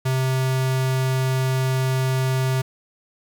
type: tone with notch filter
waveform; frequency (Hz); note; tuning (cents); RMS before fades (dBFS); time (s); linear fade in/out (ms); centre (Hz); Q
square; 130.81; C3; 0; -21; 0.05-2.62; 10; 260; 1.4
effects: 9-bit